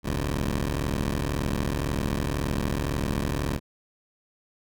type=tone pair together; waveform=10% pulse; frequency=41.92 / 70.5 Hz; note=E1 / C#2; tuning=+30 / +30 cents; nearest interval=major sixth; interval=900 cents; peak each=-20 / -20 dBFS; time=0.03-3.6 s; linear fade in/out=50 ms; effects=none